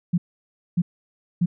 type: tone bursts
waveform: sine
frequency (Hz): 174.61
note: F3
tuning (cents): 0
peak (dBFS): -16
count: 3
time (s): 0.13-1.46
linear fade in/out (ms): 10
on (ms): 50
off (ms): 590
effects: none